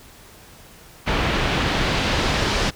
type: noise with low-pass filter sweep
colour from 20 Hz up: pink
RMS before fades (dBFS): -21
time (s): 1.06-2.71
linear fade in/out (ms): 20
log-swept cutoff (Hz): 2900 to 4800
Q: 1.1
effects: pink hiss -46 dBFS RMS until 2.75 s